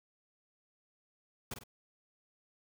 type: noise with echo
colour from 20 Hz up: pink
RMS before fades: -40 dBFS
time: 1.51-1.54 s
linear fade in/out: 5 ms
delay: 49 ms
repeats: 2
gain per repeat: -7 dB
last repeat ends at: 1.638 s
effects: none